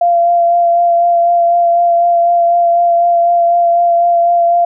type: tone with vibrato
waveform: sine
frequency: 689 Hz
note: F5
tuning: 24 cents flat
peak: -7 dBFS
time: 0.01-4.65 s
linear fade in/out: 5 ms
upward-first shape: sine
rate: 4 Hz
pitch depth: 15 cents each way
effects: none